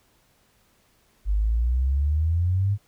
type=exponential sweep; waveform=sine; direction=up; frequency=48.83 to 103.83 Hz; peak=-19 dBFS; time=1.25-2.78 s; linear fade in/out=50 ms; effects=pink hiss -63 dBFS RMS until 2.87 s